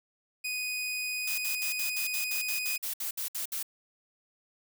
sawtooth tone, 2489 Hz, D#7, in tune, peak -28 dBFS, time 0.44-2.78 s, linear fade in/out 10 ms
blue noise bursts, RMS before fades -34 dBFS, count 14, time 1.27-3.629 s, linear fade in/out 5 ms, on 110 ms, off 63 ms
effects none

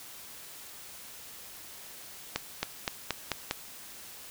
accelerating click train, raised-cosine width 0.2 ms, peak -11 dBFS, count 6, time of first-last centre 2.36-3.511 s, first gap 270 ms, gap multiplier 0.92, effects white hiss -47 dBFS RMS until 4.3 s

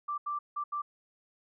sine tone bursts at uneven times, 1174.7 Hz, D6, in tune, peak -31 dBFS, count 4, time 0.08-0.18 / 0.26-0.39 / 0.56-0.64 / 0.72-0.82 s, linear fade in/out 10 ms, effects none

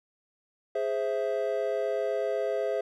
triangle chord, Ab augmented, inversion none, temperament equal, 415.3 / 523.3 / 659.3 Hz, Ab4 / C5 / E5, 0 / 0 / 0 cents, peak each -29 dBFS, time 0.75-2.81 s, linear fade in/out 5 ms, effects none

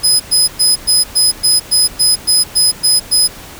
25% pulse tone bursts, 5040 Hz, D#8, 21 cents sharp, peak -3 dBFS, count 12, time 0.03-3.28 s, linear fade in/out 20 ms, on 170 ms, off 110 ms, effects pink hiss -33 dBFS RMS until 3.59 s

